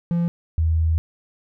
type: tone pair in turn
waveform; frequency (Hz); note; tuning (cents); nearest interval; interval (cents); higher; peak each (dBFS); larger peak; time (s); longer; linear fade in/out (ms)
triangle / sine; 171.1 / 80.75; F3 / E2; -35 / -35; octave + minor second; 1300; first; -16; neither; 0.11-0.28 / 0.58-0.98; second; 0
effects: none